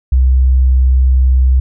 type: tone with vibrato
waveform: sine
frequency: 64.4 Hz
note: C2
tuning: 27 cents flat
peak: -6 dBFS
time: 0.12-1.6 s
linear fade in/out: 5 ms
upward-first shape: square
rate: 20 Hz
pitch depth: 15 cents each way
effects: none